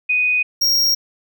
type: tone pair in turn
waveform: sine / square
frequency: 2489 / 5588 Hz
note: D#7 / F8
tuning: 0 / 0 cents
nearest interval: octave + major second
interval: 1400 cents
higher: second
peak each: -14 dBFS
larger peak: neither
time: 0.09-0.43 / 0.61-0.95 s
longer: neither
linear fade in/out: 10 ms
effects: none